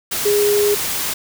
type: tone in noise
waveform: sine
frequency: 412.4 Hz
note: G#4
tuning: 12 cents flat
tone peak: -13 dBFS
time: 0.25-0.75 s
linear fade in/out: 10 ms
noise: white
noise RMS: -22 dBFS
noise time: 0.11-1.14 s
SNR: +6 dB
effects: none